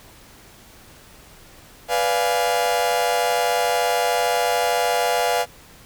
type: chord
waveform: 40% pulse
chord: B diminished seventh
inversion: none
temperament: equal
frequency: 493.9 / 587.3 / 698.5 / 830.6 Hz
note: B4 / D5 / F5 / Ab5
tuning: 0 / 0 / 0 / 0 cents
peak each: -23 / -26 / -21 / -24 dBFS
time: 1.88-5.46 s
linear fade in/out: 50 ms
effects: pink hiss -47 dBFS RMS until 5.85 s